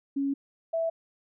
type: tone pair in turn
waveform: sine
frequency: 277.2 / 658 Hz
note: C#4 / E5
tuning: 0 / -3 cents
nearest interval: octave + minor third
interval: 1497 cents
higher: second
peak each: -25 dBFS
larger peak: neither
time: 0.16-0.34 / 0.73-0.9 s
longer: first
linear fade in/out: 10 ms
effects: none